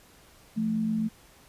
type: tone pair together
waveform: sine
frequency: 172.34 / 220 Hz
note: F3 / A3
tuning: -23 / 0 cents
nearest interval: major third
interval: 423 cents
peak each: -34 / -25 dBFS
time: 0.56-1.09 s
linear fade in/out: 20 ms
effects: pink hiss -56 dBFS RMS until 1.48 s + resampled to 32000 Hz